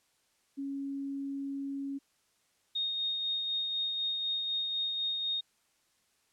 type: tone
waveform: sine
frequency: 276.6 Hz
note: C#4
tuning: 4 cents flat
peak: -34 dBFS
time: 0.57-1.99 s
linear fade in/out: 20 ms
type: tone with tremolo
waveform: sine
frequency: 3706 Hz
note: A#7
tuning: 11 cents flat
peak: -29 dBFS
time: 2.75-5.41 s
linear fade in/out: 10 ms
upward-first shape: sine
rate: 4 Hz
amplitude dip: 30%
effects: white hiss -72 dBFS RMS until 6.32 s + low-pass 10000 Hz 12 dB/octave